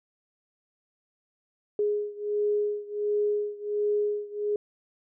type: beating tone pair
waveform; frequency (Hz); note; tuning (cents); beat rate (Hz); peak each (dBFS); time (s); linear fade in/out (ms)
sine; 415.3 / 416.7; G#4 / G#4; 0 / +6; 1.4; -27 / -29; 1.79-4.56; 2
effects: none